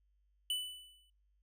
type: tone with exponential decay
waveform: square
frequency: 2986 Hz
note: F#7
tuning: 15 cents sharp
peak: -32 dBFS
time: 0.5-1.1 s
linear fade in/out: 2 ms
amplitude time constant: 130 ms
effects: noise-tail reverb RT60 0.4 s tail -26 dB re dry + added 50 Hz sine -70 dBFS peak until 1.42 s